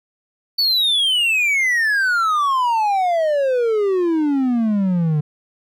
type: exponential sweep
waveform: triangle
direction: down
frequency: 4551 to 146.6 Hz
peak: -13 dBFS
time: 0.58-5.21 s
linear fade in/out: 10 ms
effects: none